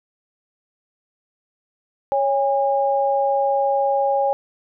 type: tone pair together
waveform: sine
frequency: 554.4 / 814 Hz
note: C#5 / G#5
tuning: 0 / -35 cents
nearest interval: perfect fifth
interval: 665 cents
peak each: -19 dBFS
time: 2.12-4.33 s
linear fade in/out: 0 ms
effects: none